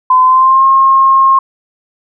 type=tone with pitch glide; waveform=sine; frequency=1022 to 1072.8 Hz; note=C6 to C6; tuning=-41 to +43 cents; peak=-4 dBFS; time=0.1-1.39 s; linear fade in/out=5 ms; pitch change=+84 cents; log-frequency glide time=0.23-0.65 s; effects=none